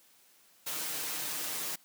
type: noise with comb filter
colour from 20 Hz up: white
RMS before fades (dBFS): -36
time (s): 0.66-1.76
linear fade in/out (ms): 10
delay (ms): 6.5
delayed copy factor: +0.55
effects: white hiss -63 dBFS RMS until 1.84 s + high-pass 150 Hz 12 dB/octave